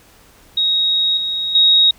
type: tone with level steps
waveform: sine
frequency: 3775 Hz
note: A#7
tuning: 21 cents sharp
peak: -13 / -18 / -8 dBFS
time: 0.57-1.91 s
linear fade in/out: 5 ms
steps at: 1.17 / 1.55 s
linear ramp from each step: 2 ms
effects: pink hiss -48 dBFS RMS until 1.98 s